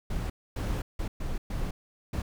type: noise bursts at uneven times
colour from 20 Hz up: brown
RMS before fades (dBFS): -31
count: 6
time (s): 0.1-0.3 / 0.56-0.82 / 0.99-1.08 / 1.2-1.38 / 1.5-1.71 / 2.13-2.22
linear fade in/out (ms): 5
effects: none